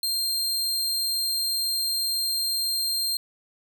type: tone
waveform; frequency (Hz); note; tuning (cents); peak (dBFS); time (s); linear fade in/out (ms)
sawtooth; 4186; C8; 0; -21; 0.03-3.17; 2
effects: none